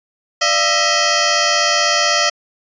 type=tone with frequency modulation; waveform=sine; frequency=1872 Hz; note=A#6; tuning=7 cents sharp; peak=-12 dBFS; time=0.41-2.3 s; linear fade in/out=10 ms; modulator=640 Hz; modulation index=6.4; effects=resampled to 16000 Hz